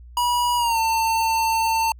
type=tone with pitch glide; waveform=square; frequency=969 to 898.9 Hz; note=B5 to A5; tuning=-33 to +37 cents; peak=-19 dBFS; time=0.17-1.92 s; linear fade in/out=2 ms; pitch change=-130 cents; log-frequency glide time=0.57-0.79 s; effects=added 60 Hz sine -40 dBFS peak until 1.99 s